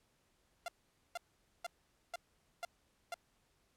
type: tone bursts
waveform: sawtooth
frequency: 693 Hz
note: F5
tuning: 14 cents flat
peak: -35 dBFS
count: 6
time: 0.66-3.142 s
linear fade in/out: 2 ms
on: 22 ms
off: 470 ms
effects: pink hiss -75 dBFS RMS until 3.76 s + low-pass 12000 Hz 12 dB/octave